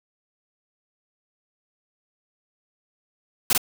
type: noise with echo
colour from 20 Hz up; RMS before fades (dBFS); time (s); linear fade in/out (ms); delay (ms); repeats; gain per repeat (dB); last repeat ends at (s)
white; -19; 3.5-3.53; 2; 48; 1; -2; 3.578
effects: none